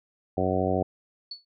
harmonic tone, 93 Hz, F#2, 9 cents sharp, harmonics 1 / 2 / 3 / 4 / 5 / 6 / 7 / 8, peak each -31 / -31 / -31 / -31 / -31 / -31 / -31 / -31 dBFS, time 0.37-0.83 s, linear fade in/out 5 ms
sine tone with exponential decay, 4435 Hz, C#8, in tune, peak -31 dBFS, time 1.31-1.45 s, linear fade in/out 5 ms, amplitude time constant 29 ms
effects none

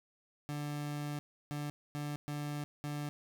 30% pulse tone bursts at uneven times, 146.83 Hz, D3, in tune, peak -34 dBFS, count 5, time 0.49-1.19 / 1.51-1.7 / 1.95-2.16 / 2.28-2.64 / 2.84-3.09 s, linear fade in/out 0 ms, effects none

